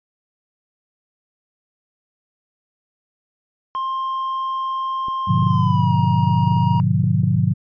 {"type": "tone with pitch glide", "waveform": "triangle", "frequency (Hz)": [1057, 947.1], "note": ["C6", "A#5"], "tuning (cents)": [17, 27], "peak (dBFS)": -19, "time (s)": [3.75, 6.8], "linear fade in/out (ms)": 0, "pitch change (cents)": -190, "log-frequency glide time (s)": [5.45, 5.95]}
{"type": "clicks", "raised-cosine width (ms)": 3, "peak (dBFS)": -24, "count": 12, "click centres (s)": [5.084, 5.373, 5.424, 5.467, 6.046, 6.295, 6.477, 6.519, 6.568, 6.75, 7.041, 7.234]}
{"type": "chord", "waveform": "sine", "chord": "G# diminished seventh", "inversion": "none", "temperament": "just", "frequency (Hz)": [103.83, 124.59, 149.51, 179.41], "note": ["G#2", "B2", "D3", "F3"], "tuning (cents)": [0, 16, 31, 47], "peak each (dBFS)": -20, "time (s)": [5.27, 7.54], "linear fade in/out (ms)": 20}
{"effects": ["resampled to 11025 Hz"]}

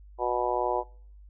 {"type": "harmonic tone", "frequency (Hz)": 122.7, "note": "B2", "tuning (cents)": -11, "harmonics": [3, 4, 5, 6, 7, 8], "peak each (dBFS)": [-32, -32, -32, -32, -32, -32], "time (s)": [0.18, 0.84], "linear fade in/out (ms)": 50, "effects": ["noise-tail reverb RT60 0.6 s tail -26 dB re dry", "added 50 Hz sine -47 dBFS peak until 1.29 s"]}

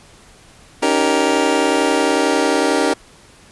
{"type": "chord", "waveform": "25% pulse", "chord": "Eb dominant seventh", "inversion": "third", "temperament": "just", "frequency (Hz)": [280, 311.1, 388.9, 466.7], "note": ["Db4", "Eb4", "G4", "Bb4"], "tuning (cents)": [18, 0, -14, 2], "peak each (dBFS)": -16, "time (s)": [0.82, 2.94], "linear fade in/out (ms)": 10, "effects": ["pink hiss -46 dBFS RMS until 3.51 s", "resampled to 24000 Hz"]}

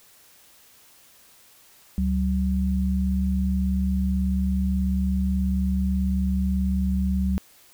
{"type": "tone pair together", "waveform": "sine", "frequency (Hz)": [70.87, 189.2], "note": ["C#2", "F#3"], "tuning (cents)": [39, 39], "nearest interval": "octave + perfect fourth", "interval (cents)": 1700, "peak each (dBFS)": -23, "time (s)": [1.98, 7.38], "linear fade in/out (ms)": 0, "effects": ["white hiss -54 dBFS RMS until 7.73 s"]}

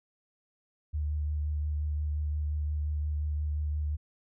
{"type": "tone with vibrato", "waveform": "sine", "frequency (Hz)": 75, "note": "D2", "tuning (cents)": 37, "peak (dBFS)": -28, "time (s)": [0.93, 3.97], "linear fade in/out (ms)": 20, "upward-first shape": "triangle", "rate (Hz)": 5.7, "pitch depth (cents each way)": 19, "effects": []}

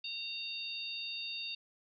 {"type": "harmonic tone", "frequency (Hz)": 919, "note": "A#5", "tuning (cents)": -25, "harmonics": [3, 4, 5], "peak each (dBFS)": [-42, -42, -43], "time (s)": [0.04, 1.55], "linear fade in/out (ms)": 5, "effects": []}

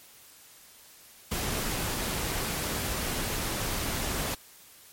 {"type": "noise", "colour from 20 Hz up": "pink", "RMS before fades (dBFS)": -31, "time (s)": [1.31, 4.35], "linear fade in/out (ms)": 10, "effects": ["white hiss -53 dBFS RMS until 4.92 s", "MP3 64 kbps"]}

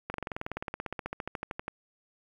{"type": "slowing click train", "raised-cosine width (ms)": 0.5, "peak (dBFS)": -19, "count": 27, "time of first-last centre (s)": [0.1, 1.681], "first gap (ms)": 41, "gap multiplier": 1.03, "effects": ["9-bit"]}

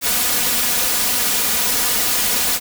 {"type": "noise with comb filter", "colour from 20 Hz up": "white", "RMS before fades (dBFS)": -18, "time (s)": [0.01, 2.6], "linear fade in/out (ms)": 50, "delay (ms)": 4.1, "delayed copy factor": 0.7, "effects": []}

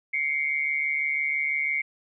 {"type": "tone pair together", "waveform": "sine", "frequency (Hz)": [2107, 2253], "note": ["C7", "C#7"], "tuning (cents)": [12, 28], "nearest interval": "minor second", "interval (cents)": 116, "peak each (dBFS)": [-26, -27], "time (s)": [0.13, 1.82], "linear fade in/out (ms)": 10, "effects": []}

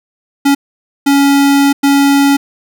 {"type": "tone bursts at uneven times", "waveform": "square", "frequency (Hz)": 280, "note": "C#4", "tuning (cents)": 18, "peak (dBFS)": -7, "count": 3, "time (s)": [[0.45, 0.55], [1.06, 1.73], [1.83, 2.37]], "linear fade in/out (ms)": 10, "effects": []}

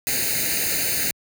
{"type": "noise with comb filter", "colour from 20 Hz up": "white", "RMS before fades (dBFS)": -23, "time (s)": [0.07, 1.11], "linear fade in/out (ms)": 0, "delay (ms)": 0.45, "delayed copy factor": 0.95, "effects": ["high-pass 60 Hz 12 dB/octave"]}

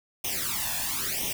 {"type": "noise with flanger", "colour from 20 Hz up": "white", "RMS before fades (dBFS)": -30, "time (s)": [0.24, 1.33], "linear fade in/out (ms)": 5, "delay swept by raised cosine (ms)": [0.33, 1.19], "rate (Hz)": 0.99, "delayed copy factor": 0.9, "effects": []}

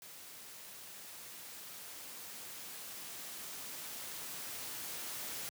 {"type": "noise with level ramp", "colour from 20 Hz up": "white", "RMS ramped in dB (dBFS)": [-52, -42], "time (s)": [0.02, 5.49], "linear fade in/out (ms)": 0, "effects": ["high-pass 100 Hz 12 dB/octave"]}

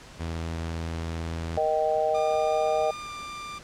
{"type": "tone", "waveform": "sawtooth", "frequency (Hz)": 82.41, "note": "E2", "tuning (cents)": 0, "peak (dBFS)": -26, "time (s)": [0.19, 1.59], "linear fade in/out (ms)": 20}
{"type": "harmonic tone", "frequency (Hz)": 155.56, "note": "D#3", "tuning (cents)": 0, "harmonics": [3, 4, 5], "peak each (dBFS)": [-29, -24, -27], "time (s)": [1.57, 2.91], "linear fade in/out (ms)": 5}
{"type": "tone with pitch glide", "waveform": "sawtooth", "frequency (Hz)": [1204, 1188.1], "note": ["D6", "D6"], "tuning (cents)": [43, 20], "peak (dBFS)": -32, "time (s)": [2.14, 3.59], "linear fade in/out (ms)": 10, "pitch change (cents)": -23, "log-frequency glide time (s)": [2.97, 3.11]}
{"effects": ["pink hiss -47 dBFS RMS until 3.63 s", "low-pass 7000 Hz 12 dB/octave"]}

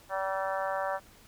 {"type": "harmonic tone with a mistuned harmonic", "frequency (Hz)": 192.2, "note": "G3", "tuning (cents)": -34, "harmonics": [3, 4, 5, 6, 7, 8, 9], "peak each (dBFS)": [-33, -35, -37, -39, -40, -41, -42], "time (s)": [0.09, 1], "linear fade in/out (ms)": 50, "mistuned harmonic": 9, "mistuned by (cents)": 29, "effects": ["pink hiss -57 dBFS RMS until 1.27 s"]}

